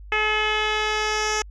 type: tone with low-pass filter sweep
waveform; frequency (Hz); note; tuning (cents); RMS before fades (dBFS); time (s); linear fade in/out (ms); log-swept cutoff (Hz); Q
10% pulse; 428; A4; -48; -23; 0.12-1.42; 2; 2500 to 6100; 2.7
effects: added 50 Hz sine -38 dBFS peak until 1.5 s